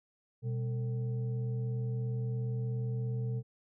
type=tone with frequency modulation; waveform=sine; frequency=123.47 Hz; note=B2; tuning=in tune; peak=-31 dBFS; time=0.42-3.43 s; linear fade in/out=50 ms; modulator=324 Hz; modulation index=0.42; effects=none